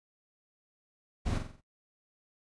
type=noise with echo; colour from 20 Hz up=brown; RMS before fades=-31 dBFS; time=1.25-1.39 s; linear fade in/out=20 ms; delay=45 ms; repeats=5; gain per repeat=-6 dB; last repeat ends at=1.615 s; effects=noise-tail reverb RT60 0.1 s tail -22 dB re dry + resampled to 22050 Hz